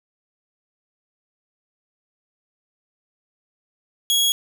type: tone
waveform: sawtooth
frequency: 3322 Hz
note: G#7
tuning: in tune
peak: -13 dBFS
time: 4.1-4.32 s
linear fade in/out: 0 ms
effects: none